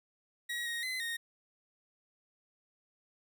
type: tone with pitch steps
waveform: 30% pulse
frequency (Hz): 1905 / 1874 / 2036 / 1857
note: A#6 / A#6 / C7 / A#6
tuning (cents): +37 / +9 / -48 / -7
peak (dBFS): -32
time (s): 0.49-1.17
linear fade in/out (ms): 10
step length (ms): 170
effects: none